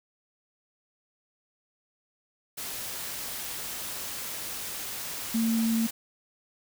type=tone in noise; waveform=sine; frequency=226.7 Hz; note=A#3; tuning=48 cents flat; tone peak=-23 dBFS; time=5.34-5.87 s; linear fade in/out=10 ms; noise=white; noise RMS=-36 dBFS; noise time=2.57-5.91 s; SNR=+10 dB; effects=none